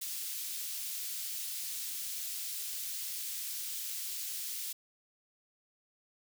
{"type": "high-pass noise", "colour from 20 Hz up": "white", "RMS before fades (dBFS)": -39, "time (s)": [0.01, 4.73], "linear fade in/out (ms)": 10, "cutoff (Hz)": 3300, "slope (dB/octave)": 12, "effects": []}